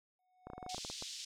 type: tone with exponential growth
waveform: triangle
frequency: 736 Hz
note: F#5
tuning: 9 cents flat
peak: -39 dBFS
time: 0.19-0.75 s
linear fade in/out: 2 ms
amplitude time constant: 120 ms
type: clicks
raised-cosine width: 1 ms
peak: -31 dBFS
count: 11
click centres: 0.47 / 0.501 / 0.534 / 0.58 / 0.628 / 0.664 / 0.746 / 0.781 / 0.849 / 0.9 / 1.024 s
type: band-pass noise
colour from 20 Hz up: pink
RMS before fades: -46 dBFS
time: 0.69-1.25 s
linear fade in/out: 5 ms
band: 3400 to 6800 Hz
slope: 24 dB/octave
effects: none